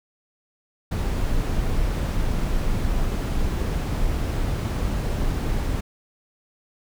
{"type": "noise", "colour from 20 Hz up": "brown", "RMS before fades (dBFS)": -23, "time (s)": [0.91, 5.81], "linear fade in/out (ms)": 10, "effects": []}